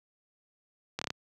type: slowing click train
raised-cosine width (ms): 0.2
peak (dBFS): -15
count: 5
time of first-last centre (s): 0.99-1.104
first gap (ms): 25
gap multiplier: 1.09
effects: high-pass 100 Hz 12 dB/octave